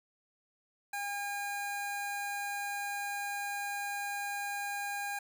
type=tone with notch filter; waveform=15% pulse; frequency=810 Hz; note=G#5; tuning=43 cents flat; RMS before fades=-37 dBFS; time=0.93-5.19 s; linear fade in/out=5 ms; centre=3200 Hz; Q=2; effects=none